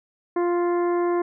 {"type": "harmonic tone", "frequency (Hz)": 349.2, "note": "F4", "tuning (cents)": 0, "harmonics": [1, 2, 3, 4, 5, 6], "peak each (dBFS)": [-20, -30, -30, -41, -41, -45], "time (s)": [0.36, 1.22], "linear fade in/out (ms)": 5, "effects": []}